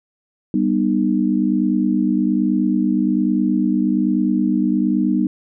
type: chord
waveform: sine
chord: G augmented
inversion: none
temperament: just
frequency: 196 / 245 / 306.2 Hz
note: G3 / B3 / D#4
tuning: 0 / -14 / -28 cents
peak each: -19 dBFS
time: 0.54-5.27 s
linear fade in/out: 2 ms
effects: none